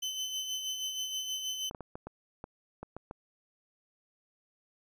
30% pulse tone with tremolo, 3044 Hz, F#7, 48 cents sharp, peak -29 dBFS, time 0.02-1.7 s, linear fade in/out 10 ms, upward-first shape sine, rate 6.3 Hz, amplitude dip 45%
clicks, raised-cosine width 1 ms, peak -27 dBFS, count 9, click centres 1.711 / 1.748 / 1.807 / 1.955 / 2.07 / 2.441 / 2.83 / 2.966 / 3.111 s
effects resampled to 32000 Hz

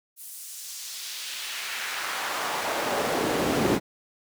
brown noise with high-pass filter sweep, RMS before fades -29 dBFS, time 0.16-3.8 s, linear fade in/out 50 ms, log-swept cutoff 11000 to 210 Hz, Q 1.1, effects none

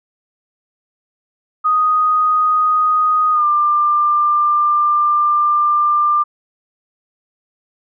sine tone with pitch glide, 1244.5 to 1191.7 Hz, D#6 to D6, 0 to +25 cents, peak -11 dBFS, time 1.64-6.24 s, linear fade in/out 20 ms, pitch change -75 cents, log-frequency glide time 3.32-3.45 s, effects none

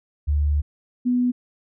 sine tone pair in turn, 73.42 / 247 Hz, D2 / B3, 0 / 0 cents, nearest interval octave + major sixth, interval 2100 cents, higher second, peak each -17 dBFS, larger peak neither, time 0.27-0.62 / 1.05-1.32 s, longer first, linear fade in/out 20 ms, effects none

